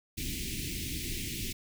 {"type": "band-stop noise", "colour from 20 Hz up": "pink", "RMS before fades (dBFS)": -36, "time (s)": [0.17, 1.53], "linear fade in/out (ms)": 10, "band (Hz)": [370, 2100], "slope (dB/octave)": 48, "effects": []}